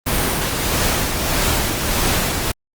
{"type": "noise with tremolo", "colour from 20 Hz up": "pink", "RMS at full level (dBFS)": -17, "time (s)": [0.06, 2.52], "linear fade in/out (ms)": 10, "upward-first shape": "triangle", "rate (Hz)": 1.6, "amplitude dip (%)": 45, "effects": ["Opus 32 kbps"]}